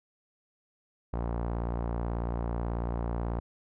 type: tone with low-pass filter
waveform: sawtooth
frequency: 58.27 Hz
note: A#1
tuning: in tune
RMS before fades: -32 dBFS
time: 1.13-3.4 s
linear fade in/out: 5 ms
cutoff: 940 Hz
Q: 1.5
effects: none